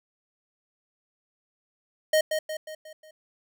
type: tone with echo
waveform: square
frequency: 622.3 Hz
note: D#5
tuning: in tune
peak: -19 dBFS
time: 2.13-2.21 s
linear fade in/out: 5 ms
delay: 180 ms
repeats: 5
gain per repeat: -6 dB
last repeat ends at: 3.11 s
effects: none